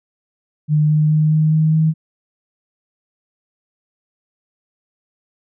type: tone with pitch steps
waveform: sine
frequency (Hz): 151.5 / 152.82 / 154.15 / 155.49 / 156.84 / 158.21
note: D#3 / D#3 / D#3 / D#3 / D#3 / D#3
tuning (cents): -46 / -31 / -16 / -1 / +14 / +29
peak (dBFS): -11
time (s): 0.68-1.94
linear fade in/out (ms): 50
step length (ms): 210
effects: none